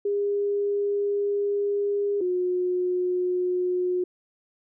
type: tone pair in turn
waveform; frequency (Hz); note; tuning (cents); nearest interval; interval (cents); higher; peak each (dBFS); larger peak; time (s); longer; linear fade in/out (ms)
sine; 405.9 / 361.6; G#4 / F#4; -40 / -40; major second; 200; first; -22; neither; 0.05-2.21 / 2.21-4.04; first; 5
effects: none